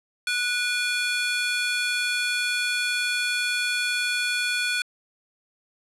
30% pulse ring-modulated tone, 1948 Hz, B6, 24 cents flat, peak -17 dBFS, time 0.27-4.82 s, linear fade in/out 2 ms, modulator 475 Hz, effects low-pass 10000 Hz 12 dB/octave

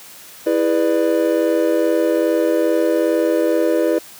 triangle chord, E dominant seventh, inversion none, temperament just, 329.6 / 412 / 494.4 / 593.3 Hz, E4 / G#4 / B4 / D5, 0 / -14 / +2 / +18 cents, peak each -16 / -21 / -17 / -18 dBFS, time 0.46-3.99 s, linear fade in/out 10 ms, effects white hiss -40 dBFS RMS until 4.19 s + high-pass 100 Hz 12 dB/octave

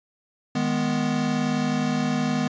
square chord, G# minor, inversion second, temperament equal, 155.56 / 207.7 / 246.9 Hz, D#3 / G#3 / B3, 0 / 0 / 0 cents, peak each -29 / -28 / -25 dBFS, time 0.55-2.48 s, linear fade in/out 5 ms, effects resampled to 16000 Hz

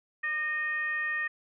sine tone with frequency modulation, 1847 Hz, A#6, 16 cents flat, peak -28 dBFS, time 0.23-1.28 s, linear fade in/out 10 ms, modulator 641 Hz, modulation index 0.52, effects none

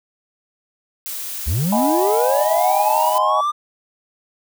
blue noise, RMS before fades -28 dBFS, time 1.06-3.18 s, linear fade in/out 0 ms
triangle linear sweep, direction up, 57.9 to 1211 Hz, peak -15 dBFS, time 1.46-3.52 s, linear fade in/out 20 ms
sine chord, G# minor seventh, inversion second, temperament equal, 622.3 / 740 / 830.6 / 987.8 Hz, D#5 / F#5 / G#5 / B5, 0 / 0 / 0 / 0 cents, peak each -21 / -25 / -21 / -24 dBFS, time 1.72-3.41 s, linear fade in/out 5 ms
effects none

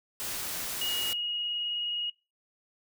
white noise, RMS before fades -35 dBFS, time 0.2-1.13 s, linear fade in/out 0 ms
sine tone with vibrato, 2883 Hz, F#7, 46 cents flat, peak -29 dBFS, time 0.81-2.1 s, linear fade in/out 5 ms, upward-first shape sine, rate 19 Hz, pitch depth 10 cents each way
effects noise-tail reverb RT60 0.3 s tail -25 dB re dry

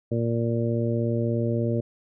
harmonic tone, 116.54 Hz, A#2, in tune, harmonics 1 / 2 / 3 / 4 / 5, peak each -25 / -28 / -30 / -31 / -32 dBFS, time 0.11-1.81 s, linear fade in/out 10 ms, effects none

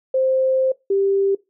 sine tone pair in turn, 524 / 393.3 Hz, C5 / G4, +2 / +6 cents, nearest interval perfect fourth, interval 496 cents, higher first, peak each -15 dBFS, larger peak neither, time 0.14-0.72 / 0.9-1.35 s, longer first, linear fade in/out 5 ms, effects noise-tail reverb RT60 0.2 s tail -20 dB re dry

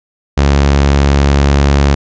sawtooth tone, 70.3 Hz, C#2, 25 cents sharp, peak -3 dBFS, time 0.37-1.95 s, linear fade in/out 10 ms, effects resampled to 16000 Hz

